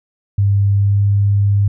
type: tone with pitch glide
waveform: sine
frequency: 100 to 100.87 Hz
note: G2 to G2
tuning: +35 to +50 cents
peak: -10 dBFS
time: 0.38-1.68 s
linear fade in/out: 5 ms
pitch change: +15 cents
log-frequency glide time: 0.77-0.98 s
effects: none